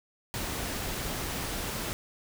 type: noise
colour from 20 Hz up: pink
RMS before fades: -34 dBFS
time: 0.34-1.93 s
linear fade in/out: 0 ms
effects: none